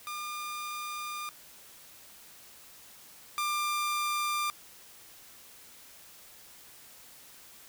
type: tone pair in turn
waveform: sawtooth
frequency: 1204 / 1192.9 Hz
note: D6 / D6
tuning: +43 / +27 cents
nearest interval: unison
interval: 16 cents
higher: first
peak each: -32 / -25 dBFS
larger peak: second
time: 0.07-1.29 / 3.38-4.5 s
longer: first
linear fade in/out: 0 ms
effects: white hiss -53 dBFS RMS until 7.68 s